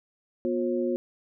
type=tone cluster; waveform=sine; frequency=243.2 / 357.2 / 538 Hz; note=B3 / F4 / C5; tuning=-26 / +39 / +48 cents; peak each=-29 / -27 / -31 dBFS; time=0.45-0.96 s; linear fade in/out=0 ms; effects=none